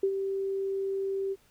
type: tone with ADSR envelope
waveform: sine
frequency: 389.5 Hz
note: G4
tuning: 11 cents flat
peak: -21 dBFS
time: 0.03-1.36 s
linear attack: 5 ms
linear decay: 70 ms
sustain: -7 dB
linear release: 40 ms
effects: pink hiss -64 dBFS RMS until 1.5 s